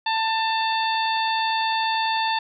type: harmonic tone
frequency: 891 Hz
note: A5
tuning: 22 cents sharp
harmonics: 1 / 2 / 3 / 4 / 5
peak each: -22 / -29 / -31 / -30 / -32 dBFS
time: 0.06-2.39 s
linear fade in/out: 5 ms
effects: none